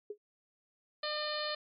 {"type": "tone with exponential decay", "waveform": "sine", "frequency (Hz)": 415.3, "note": "G#4", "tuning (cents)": 0, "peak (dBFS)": -34, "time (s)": [0.1, 0.18], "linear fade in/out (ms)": 5, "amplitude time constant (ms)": 16}
{"type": "harmonic tone", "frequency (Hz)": 603, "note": "D5", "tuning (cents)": 46, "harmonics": [1, 2, 3, 4, 5, 6, 7, 8], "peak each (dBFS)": [-38, -41, -42, -48, -45, -44, -39, -47], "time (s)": [1.03, 1.55], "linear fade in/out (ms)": 5}
{"effects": ["MP3 64 kbps"]}